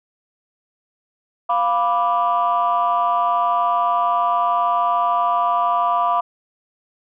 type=chord; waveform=sine; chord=B diminished; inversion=second; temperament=equal; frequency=698.5 / 987.8 / 1174.7 Hz; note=F5 / B5 / D6; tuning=0 / 0 / 0 cents; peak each=-19 dBFS; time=1.49-6.21 s; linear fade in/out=10 ms; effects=tanh soft clip ceiling -9 dBFS